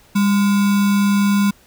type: tone with sample-and-hold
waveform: sine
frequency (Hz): 200.9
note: G3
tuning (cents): +43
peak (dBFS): -12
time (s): 0.15-1.51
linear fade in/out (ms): 10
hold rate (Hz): 1225
effects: pink hiss -51 dBFS RMS until 1.66 s